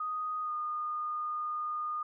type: tone with pitch glide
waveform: sine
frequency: 1244.5 to 1223.1 Hz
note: D#6 to D#6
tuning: 0 to -30 cents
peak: -32 dBFS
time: 0-2.03 s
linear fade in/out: 5 ms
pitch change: -30 cents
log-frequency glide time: 0.42-0.52 s
effects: none